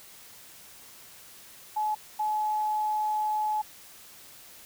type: tone bursts at uneven times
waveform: sine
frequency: 853 Hz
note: G#5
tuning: 46 cents sharp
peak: -25 dBFS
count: 2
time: 1.76-1.95 / 2.19-3.62 s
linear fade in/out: 10 ms
effects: white hiss -50 dBFS RMS until 4.65 s